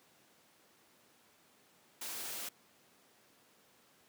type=noise; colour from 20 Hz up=white; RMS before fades=-42 dBFS; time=2.01-2.49 s; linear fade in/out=5 ms; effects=pink hiss -66 dBFS RMS until 4.08 s + high-pass 200 Hz 12 dB/octave